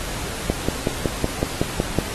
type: click train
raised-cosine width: 2 ms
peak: -5 dBFS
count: 9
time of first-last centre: 0.5-1.987 s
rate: 5.38 Hz
effects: pink hiss -30 dBFS RMS until 2.14 s + AAC 32 kbps